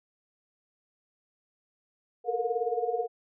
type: tone cluster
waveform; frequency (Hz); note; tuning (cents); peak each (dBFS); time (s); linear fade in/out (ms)
sine; 440.1 / 458.5 / 476.9 / 718; A4 / A#4 / A#4 / F5; 0 / -29 / +39 / +48; -34 / -32 / -32 / -32; 2.24-3.08; 50
effects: none